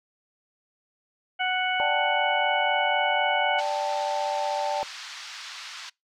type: harmonic tone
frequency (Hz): 740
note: F#5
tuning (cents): 0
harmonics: 1 / 2 / 3 / 4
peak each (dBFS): -27 / -29 / -29 / -31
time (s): 1.39-3.61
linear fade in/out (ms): 20
type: chord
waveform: sine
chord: D suspended fourth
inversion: none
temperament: equal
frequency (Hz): 587.3 / 784 / 880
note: D5 / G5 / A5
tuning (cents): 0 / 0 / 0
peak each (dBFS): -29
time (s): 1.8-4.83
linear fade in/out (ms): 0
type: band-pass noise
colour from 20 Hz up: white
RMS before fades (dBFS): -40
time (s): 3.58-5.9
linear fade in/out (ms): 10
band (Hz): 1000 to 5300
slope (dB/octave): 24
effects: noise-tail reverb RT60 0.2 s tail -25 dB re dry